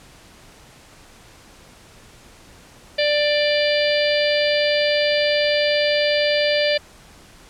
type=harmonic tone; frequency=590 Hz; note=D5; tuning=8 cents sharp; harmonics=1 / 3 / 4 / 5 / 6 / 7 / 8; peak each=-18 / -26 / -26 / -27 / -28 / -30 / -27 dBFS; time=2.98-6.78 s; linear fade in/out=10 ms; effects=pink hiss -47 dBFS RMS until 7.49 s + low-pass 10000 Hz 12 dB/octave